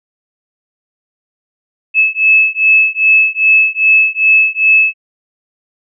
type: beating tone pair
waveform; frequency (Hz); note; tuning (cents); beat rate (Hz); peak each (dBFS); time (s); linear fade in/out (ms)
sine; 2600 / 2602.5; E7 / E7; -24 / -23; 2.5; -10; 1.94-4.94; 50
effects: none